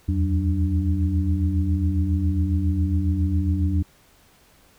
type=tone cluster; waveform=sine; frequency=77.9 / 85.2 / 188.1 / 293.4 Hz; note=D#2 / F2 / F#3 / D4; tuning=+3 / -42 / +29 / -2 cents; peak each=-28 / -20 / -28 / -28 dBFS; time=0.08-3.83 s; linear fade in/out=10 ms; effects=pink hiss -56 dBFS RMS until 4.78 s

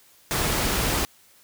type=noise; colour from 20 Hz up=pink; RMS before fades=-24 dBFS; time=0.31-1.05 s; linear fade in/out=0 ms; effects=white hiss -56 dBFS RMS until 1.43 s

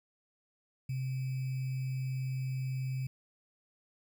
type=tone with sample-and-hold; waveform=sine; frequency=130.81 Hz; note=C3; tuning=in tune; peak=-32 dBFS; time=0.89-3.07 s; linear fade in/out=5 ms; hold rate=2450 Hz; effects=none

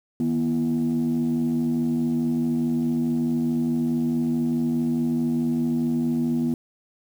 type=tone cluster; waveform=sine; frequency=157.3 / 242 / 335.1 Hz; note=D#3 / B3 / E4; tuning=+19 / -35 / +29 cents; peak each=-28 / -20 / -29 dBFS; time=0.2-6.54 s; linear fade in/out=2 ms; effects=tanh soft clip ceiling -16 dBFS + 8-bit

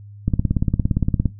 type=click train; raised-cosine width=5 ms; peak=-5 dBFS; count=18; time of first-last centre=0.28-1.257 s; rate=17.4 Hz; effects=noise-tail reverb RT60 0.2 s tail -17 dB re dry + added 102 Hz sine -37 dBFS peak until 1.39 s

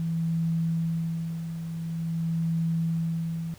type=tone with tremolo; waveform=sine; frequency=164.81 Hz; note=E3; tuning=in tune; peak=-23 dBFS; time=0-3.54 s; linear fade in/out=0 ms; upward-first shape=sine; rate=0.47 Hz; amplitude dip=60%; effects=added 99 Hz sine -53 dBFS peak until 3.58 s + pink hiss -53 dBFS RMS until 3.58 s

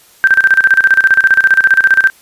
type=tone with tremolo; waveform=sine; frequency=1567 Hz; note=G6; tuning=1 cent flat; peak=-3 dBFS; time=0.24-2.1 s; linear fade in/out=0 ms; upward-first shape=square; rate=15 Hz; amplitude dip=80%; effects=white hiss -45 dBFS RMS until 2.21 s + resampled to 32000 Hz

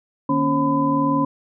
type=tone cluster; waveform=sine; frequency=152.7 / 238.2 / 279.3 / 539 / 1007 Hz; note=D#3 / A#3 / C#4 / C#5 / B5; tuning=-32 / +38 / +13 / -49 / +33 cents; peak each=-27 / -27 / -19 / -28 / -21 dBFS; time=0.29-1.25 s; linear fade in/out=5 ms; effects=none

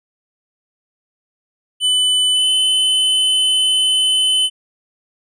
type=tone with pitch glide; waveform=square; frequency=3000 to 3033 Hz; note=F#7 to F#7; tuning=+23 to +42 cents; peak=-13 dBFS; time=1.8-4.5 s; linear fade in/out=50 ms; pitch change=+19 cents; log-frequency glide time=2.33-2.5 s; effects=resampled to 22050 Hz

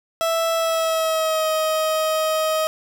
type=tone with pitch glide; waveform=30% pulse; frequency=659.3 to 629.5 Hz; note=E5 to D#5; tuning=0 to +20 cents; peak=-16 dBFS; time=0.21-2.67 s; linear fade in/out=0 ms; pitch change=-80 cents; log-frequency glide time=0.55-1.48 s; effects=8-bit

